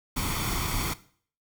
pink noise with comb filter, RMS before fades -29 dBFS, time 0.16-0.94 s, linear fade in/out 10 ms, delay 0.89 ms, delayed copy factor +0.6, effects noise-tail reverb RT60 0.5 s tail -17 dB re dry

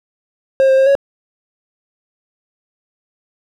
triangle tone with pitch steps, 535 / 530 / 534 / 555 Hz, C5 / C5 / C5 / C#5, +38 / +22 / +35 / +2 cents, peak -6 dBFS, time 0.6-0.952 s, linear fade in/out 0 ms, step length 88 ms, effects none

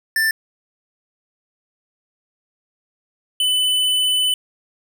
square tone pair in turn, 1776 / 3005 Hz, A6 / F#7, +16 / +26 cents, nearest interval major sixth, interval 910 cents, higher second, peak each -16 dBFS, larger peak neither, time 0.16-0.31 / 3.4-4.34 s, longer second, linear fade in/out 2 ms, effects none

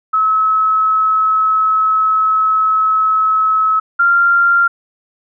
sine tone pair in turn, 1291 / 1388.1 Hz, E6 / F6, -37 / -11 cents, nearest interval minor second, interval 126 cents, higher second, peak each -10 / -8 dBFS, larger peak second, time 0.13-3.8 / 3.99-4.68 s, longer first, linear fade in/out 10 ms, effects none

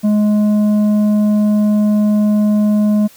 triangle tone with tanh clipping, 210 Hz, G#3, 19 cents sharp, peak -11 dBFS, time 0.03-3.08 s, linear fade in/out 20 ms, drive 11 dB, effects white hiss -44 dBFS RMS until 3.16 s

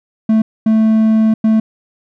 triangle tone bursts at uneven times, 220 Hz, A3, in tune, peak -6 dBFS, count 3, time 0.29-0.42 / 0.66-1.34 / 1.44-1.6 s, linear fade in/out 5 ms, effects none

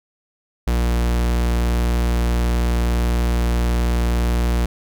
45% pulse tone, 59.2 Hz, A#1, 27 cents sharp, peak -16 dBFS, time 0.67-4.66 s, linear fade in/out 5 ms, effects none

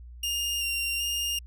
sawtooth tone with vibrato, 2796 Hz, F7, 1 cent sharp, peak -24 dBFS, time 0.23-1.39 s, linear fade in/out 5 ms, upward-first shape square, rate 1.3 Hz, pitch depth 16 cents each way, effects added 60 Hz sine -42 dBFS peak until 1.46 s

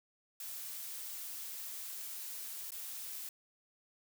blue noise with dropouts, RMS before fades -44 dBFS, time 0.4-3.29 s, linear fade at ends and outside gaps 2 ms, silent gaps 2.706-2.719 s, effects none

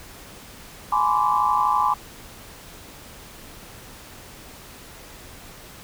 sine tone cluster, 839 / 996 / 1048 / 1164 Hz, G#5 / B5 / C6 / D6, +17 / +14 / +2 / -16 cents, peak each -23 dBFS, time 0.92-1.94 s, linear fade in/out 5 ms, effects pink hiss -43 dBFS RMS until 5.83 s

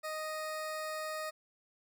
20% pulse tone, 622.3 Hz, D#5, in tune, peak -32 dBFS, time 0.03-1.31 s, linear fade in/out 20 ms, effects none

